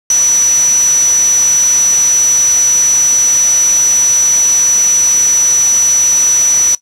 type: tone in noise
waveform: sine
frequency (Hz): 5920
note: F#8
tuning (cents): 0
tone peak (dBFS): -6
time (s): 0.1-6.75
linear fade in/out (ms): 2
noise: white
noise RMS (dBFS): -21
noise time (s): 0.1-6.75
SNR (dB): +12
effects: noise-tail reverb RT60 0.1 s tail -17 dB re dry + low-pass 11000 Hz 12 dB/octave